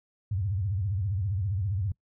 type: tone with vibrato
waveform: sine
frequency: 97.3 Hz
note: G2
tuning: 12 cents flat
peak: -26 dBFS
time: 0.31-1.92 s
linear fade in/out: 5 ms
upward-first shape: sine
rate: 15 Hz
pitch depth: 200 cents each way
effects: noise-tail reverb RT60 0.1 s tail -23 dB re dry